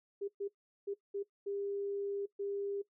sine tone bursts at uneven times, 400.8 Hz, G4, 38 cents sharp, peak -35 dBFS, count 6, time 0.21-0.28 / 0.4-0.48 / 0.87-0.94 / 1.14-1.23 / 1.46-2.26 / 2.39-2.82 s, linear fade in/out 10 ms, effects noise-tail reverb RT60 0.1 s tail -17 dB re dry

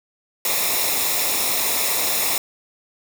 white noise with comb filter, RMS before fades -21 dBFS, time 0.45-2.38 s, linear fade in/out 2 ms, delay 0.65 ms, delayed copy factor -0.65, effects none

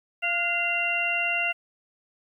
harmonic tone with a mistuned harmonic, 690 Hz, F5, 21 cents flat, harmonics 1 / 2 / 3 / 4, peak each -32 / -32 / -30 / -25 dBFS, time 0.22-1.53 s, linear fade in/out 20 ms, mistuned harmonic 2, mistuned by +54 cents, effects 10-bit

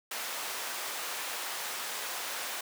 pink high-pass noise, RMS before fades -37 dBFS, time 0.11-2.61 s, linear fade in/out 5 ms, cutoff 760 Hz, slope 12 dB/octave, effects none

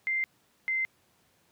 sine tone pair in turn, 2090 / 2076 Hz, C7 / C7, -2 / -14 cents, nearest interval unison, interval 12 cents, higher first, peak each -26 dBFS, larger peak neither, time 0.07-0.24 / 0.68-0.85 s, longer neither, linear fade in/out 0 ms, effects pink hiss -67 dBFS RMS until 1.51 s + high-pass 100 Hz 12 dB/octave

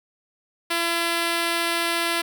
5% pulse tone, 338.1 Hz, E4, 44 cents sharp, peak -10 dBFS, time 0.7-2.22 s, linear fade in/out 10 ms, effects none

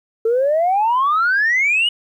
sine exponential sweep, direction up, 440.7 to 2960 Hz, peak -12 dBFS, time 0.25-1.89 s, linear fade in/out 5 ms, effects tanh soft clip ceiling -10 dBFS + 9-bit

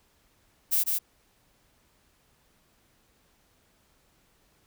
violet noise with echo, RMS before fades -24 dBFS, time 0.71-0.84 s, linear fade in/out 20 ms, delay 150 ms, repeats 1, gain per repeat -3 dB, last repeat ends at 0.99 s, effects pink hiss -66 dBFS RMS until 4.66 s

